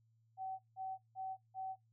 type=tone bursts; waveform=sine; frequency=761 Hz; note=F#5; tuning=48 cents sharp; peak=-40 dBFS; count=4; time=0.37-1.76 s; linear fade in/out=50 ms; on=220 ms; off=170 ms; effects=noise-tail reverb RT60 0.2 s tail -24 dB re dry + added 113 Hz sine -70 dBFS peak until 1.92 s